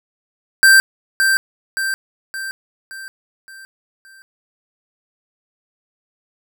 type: tone with echo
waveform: square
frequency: 1568 Hz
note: G6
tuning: in tune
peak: -7 dBFS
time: 0.63-0.8 s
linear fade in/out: 0 ms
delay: 570 ms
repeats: 6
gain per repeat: -6 dB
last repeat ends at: 4.22 s
effects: none